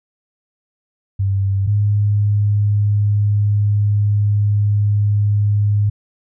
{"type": "tone pair in turn", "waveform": "sine", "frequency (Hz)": [98, 103.33], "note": ["G2", "G#2"], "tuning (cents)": [0, -8], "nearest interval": "minor second", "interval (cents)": 92, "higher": "second", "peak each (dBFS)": [-14, -12], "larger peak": "second", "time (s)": [[1.19, 1.67], [1.67, 5.9]], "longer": "second", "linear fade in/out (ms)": 10, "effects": []}